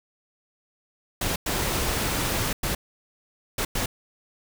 pink noise bursts at uneven times, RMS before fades -26 dBFS, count 5, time 1.21-1.36 / 1.46-2.53 / 2.63-2.75 / 3.58-3.65 / 3.75-3.86 s, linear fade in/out 5 ms, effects none

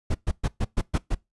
brown noise bursts, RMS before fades -22 dBFS, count 7, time 0.1-1.149 s, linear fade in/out 10 ms, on 47 ms, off 120 ms, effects noise-tail reverb RT60 0.2 s tail -23 dB re dry + resampled to 24000 Hz

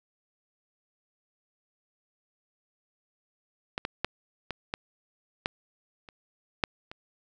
clicks, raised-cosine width 0.3 ms, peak -14 / -14 / -10 / -17 / -14 / -11 / -30 / -7 / -25 dBFS, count 9, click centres 3.779 / 3.851 / 4.046 / 4.507 / 4.739 / 5.459 / 6.088 / 6.638 / 6.915 s, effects none

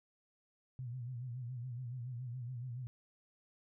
sine tone with vibrato, 123.47 Hz, B2, in tune, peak -40 dBFS, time 0.79-2.87 s, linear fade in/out 0 ms, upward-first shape sine, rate 7.1 Hz, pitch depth 95 cents each way, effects none

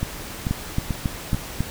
two click trains, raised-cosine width 5 ms, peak -9 / -11 dBFS, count 5 / 4, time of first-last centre 0.51-1.606 / 0.03-1.346 s, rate 3.65 / 2.28 Hz, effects pink hiss -35 dBFS RMS until 1.7 s

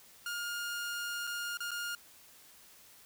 sawtooth tone with dropouts, 1416 Hz, F6, 23 cents sharp, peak -32 dBFS, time 0.26-1.95 s, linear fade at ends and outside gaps 2 ms, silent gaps 1.27-1.273 / 1.572-1.604 / 1.708-1.715 s, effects white hiss -58 dBFS RMS until 3.05 s

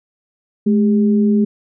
sine tone pair together, 212 / 400.2 Hz, G#3 / G4, +36 / +36 cents, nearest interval major seventh, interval 1100 cents, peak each -11 / -20 dBFS, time 0.66-1.45 s, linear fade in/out 10 ms, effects none

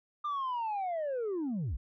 sine linear sweep, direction down, 1209 to 43.65 Hz, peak -29 dBFS, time 0.24-1.77 s, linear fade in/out 10 ms, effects tanh soft clip ceiling -30 dBFS

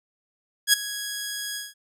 10% pulse tone with ADSR envelope, 1661.2 Hz, G#6, in tune, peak -4 dBFS, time 0.67-1.74 s, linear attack 62 ms, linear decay 11 ms, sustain -17 dB, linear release 180 ms, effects none

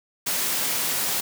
white high-pass noise, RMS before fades -25 dBFS, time 0.26-1.21 s, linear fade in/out 10 ms, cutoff 120 Hz, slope 24 dB/octave, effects none

